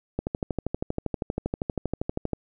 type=click train; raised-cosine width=2 ms; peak=-13 dBFS; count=28; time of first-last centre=0.19-2.333 s; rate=12.6 Hz; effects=none